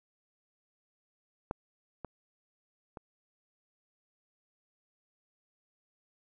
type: clicks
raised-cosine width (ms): 1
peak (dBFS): -19 / -25 / -29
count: 3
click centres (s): 1.511 / 2.047 / 2.972
effects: none